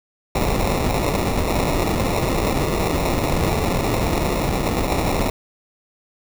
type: noise with sample-and-hold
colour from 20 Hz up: pink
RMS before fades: -20 dBFS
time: 0.35-5.3 s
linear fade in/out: 2 ms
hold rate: 1575 Hz
effects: none